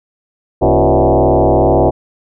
sine tone with frequency modulation, 133.7 Hz, C3, 38 cents sharp, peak -7 dBFS, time 0.61-1.91 s, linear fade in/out 20 ms, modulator 102 Hz, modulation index 6.6, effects none

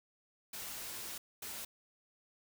white noise bursts at uneven times, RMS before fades -44 dBFS, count 2, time 0.53-1.18 / 1.42-1.65 s, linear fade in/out 5 ms, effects none

